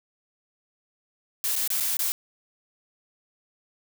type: noise with dropouts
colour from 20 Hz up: blue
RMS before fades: -26 dBFS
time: 1.44-2.12 s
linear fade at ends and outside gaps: 0 ms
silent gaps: 1.555-1.563 / 1.676-1.703 / 1.801-1.807 / 1.969-1.992 s
effects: none